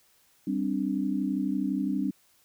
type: chord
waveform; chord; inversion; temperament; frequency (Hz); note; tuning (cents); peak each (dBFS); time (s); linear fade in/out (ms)
sine; G suspended fourth; none; equal; 196 / 261.6 / 293.7; G3 / C4 / D4; 0 / 0 / 0; -30; 0.47-2.11; 5
effects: white hiss -64 dBFS RMS until 2.44 s